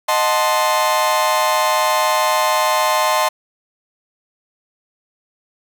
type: chord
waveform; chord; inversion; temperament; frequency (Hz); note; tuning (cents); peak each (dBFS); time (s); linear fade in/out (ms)
40% pulse; D# diminished seventh; none; equal; 622.3 / 740 / 880 / 1046.5; D#5 / F#5 / A5 / C6; 0 / 0 / 0 / 0; -19 / -23 / -19 / -17; 0.08-3.29; 10
effects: none